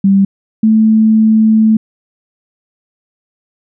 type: tone pair in turn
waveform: sine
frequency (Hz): 196 / 219.2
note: G3 / A3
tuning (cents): 0 / -6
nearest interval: major second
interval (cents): 194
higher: second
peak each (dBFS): -5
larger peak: neither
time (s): 0.04-0.25 / 0.63-1.77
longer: second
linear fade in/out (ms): 5
effects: none